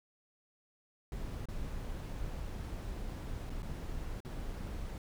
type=noise with dropouts; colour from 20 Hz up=brown; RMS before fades=-40 dBFS; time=1.12-4.98 s; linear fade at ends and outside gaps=1 ms; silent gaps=1.456-1.486 / 3.496-3.502 / 3.622-3.629 / 4.204-4.249 s; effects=none